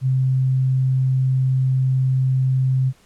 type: tone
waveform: sine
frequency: 130.81 Hz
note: C3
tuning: in tune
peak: -15 dBFS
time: 0.01-2.93 s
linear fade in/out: 50 ms
effects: pink hiss -55 dBFS RMS until 3.05 s + low-pass 11000 Hz 12 dB/octave